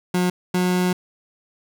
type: tone pair in turn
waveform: 30% pulse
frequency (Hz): 180 / 181.15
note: F#3 / F#3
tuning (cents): -47 / -36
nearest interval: unison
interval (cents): 11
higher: second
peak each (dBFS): -15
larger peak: neither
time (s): 0.14-0.3 / 0.54-0.93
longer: second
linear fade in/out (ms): 5
effects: none